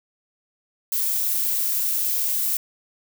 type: noise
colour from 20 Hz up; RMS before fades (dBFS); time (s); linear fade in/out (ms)
violet; -23; 0.92-2.57; 2
effects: none